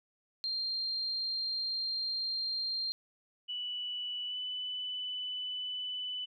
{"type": "tone", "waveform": "sine", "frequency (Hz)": 4186, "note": "C8", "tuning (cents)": 0, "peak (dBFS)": -32, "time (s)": [0.44, 2.92], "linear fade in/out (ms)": 0}
{"type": "tone with pitch glide", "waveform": "sine", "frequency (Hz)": [2960, 2993], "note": ["F#7", "F#7"], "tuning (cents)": [0, 19], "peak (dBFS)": -35, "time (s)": [3.48, 6.26], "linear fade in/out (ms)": 20, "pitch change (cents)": 19, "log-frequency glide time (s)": [4.27, 4.36]}
{"effects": []}